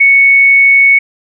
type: tone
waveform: sine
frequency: 2217 Hz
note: C#7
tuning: in tune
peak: -3 dBFS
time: 0-0.99 s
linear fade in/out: 10 ms
effects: none